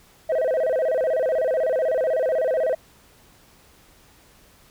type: tone with vibrato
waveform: sine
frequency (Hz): 574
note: D5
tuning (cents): -40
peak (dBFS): -16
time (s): 0.29-2.75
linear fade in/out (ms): 10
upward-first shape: square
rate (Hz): 16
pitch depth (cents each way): 190
effects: tanh soft clip ceiling -18 dBFS + pink hiss -54 dBFS RMS until 4.7 s